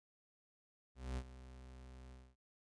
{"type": "tone with ADSR envelope", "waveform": "40% pulse", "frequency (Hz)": 63.9, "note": "C2", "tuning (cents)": -40, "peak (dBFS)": -37, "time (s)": [0.95, 2.36], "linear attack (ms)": 220, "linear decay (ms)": 60, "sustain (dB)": -15, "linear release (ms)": 240, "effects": ["resampled to 22050 Hz"]}